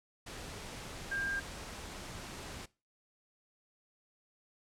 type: tone in noise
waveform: sine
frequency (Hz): 1600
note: G6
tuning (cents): +35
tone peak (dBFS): -33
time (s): 1.11-1.4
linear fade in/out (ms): 10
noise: pink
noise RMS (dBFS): -45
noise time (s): 0.26-2.66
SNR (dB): +9
effects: noise-tail reverb RT60 0.3 s tail -21 dB re dry + low-pass 9000 Hz 12 dB/octave